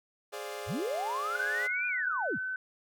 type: chord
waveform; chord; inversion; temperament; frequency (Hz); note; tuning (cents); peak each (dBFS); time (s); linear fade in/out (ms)
sawtooth; D half-diminished seventh; second; equal; 415.3 / 523.3 / 587.3 / 698.5; Ab4 / C5 / D5 / F5; 0 / 0 / 0 / 0; -37 / -41 / -39 / -42; 0.32-1.68; 20
type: linear two-way sweep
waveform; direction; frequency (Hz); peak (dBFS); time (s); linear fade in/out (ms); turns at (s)
sine; up then down; 59.3 to 2450 to 59.3; -31; 0.66-2.39; 50; 1.87
type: tone with pitch glide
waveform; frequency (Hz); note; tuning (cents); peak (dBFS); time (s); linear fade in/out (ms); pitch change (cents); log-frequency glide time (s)
sine; 1480 to 1518.1; F#6 to F#6; 0 to +44; -32; 1.35-2.56; 2; +44; 1.86-2.35
effects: none